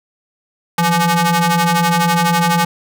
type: ring-modulated tone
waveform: sawtooth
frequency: 338 Hz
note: E4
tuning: 43 cents sharp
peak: -5 dBFS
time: 0.78-2.65 s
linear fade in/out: 5 ms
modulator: 513 Hz
effects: none